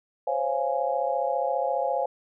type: chord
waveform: sine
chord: Db major seventh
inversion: third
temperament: just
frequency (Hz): 519.7 / 554.4 / 693 / 831.5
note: C5 / Db5 / F5 / Ab5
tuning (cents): -12 / 0 / -14 / +2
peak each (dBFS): -29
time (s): 0.27-2.06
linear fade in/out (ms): 5
effects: none